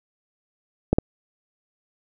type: clicks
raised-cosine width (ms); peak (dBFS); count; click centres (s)
2; -4; 2; 0.93 / 0.985
effects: none